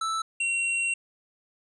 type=tone pair in turn; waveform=square; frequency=1318.5 / 2739 Hz; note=E6 / F7; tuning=0 / -34 cents; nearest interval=octave + minor second; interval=1266 cents; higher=second; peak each=-27 / -25 dBFS; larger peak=second; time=0.01-0.22 / 0.4-0.94 s; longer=second; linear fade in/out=5 ms; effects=resampled to 22050 Hz